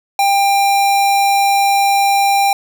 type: tone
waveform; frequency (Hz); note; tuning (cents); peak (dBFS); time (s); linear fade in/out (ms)
square; 795; G5; +24; -11; 0.19-2.53; 2
effects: none